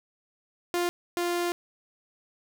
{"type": "tone pair in turn", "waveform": "sawtooth", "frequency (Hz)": [350.3, 348.8], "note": ["F4", "F4"], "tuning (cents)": [5, -2], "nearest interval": "unison", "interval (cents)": 7, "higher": "first", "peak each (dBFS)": [-21, -22], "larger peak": "first", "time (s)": [[0.74, 0.89], [1.17, 1.52]], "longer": "second", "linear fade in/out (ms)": 0, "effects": []}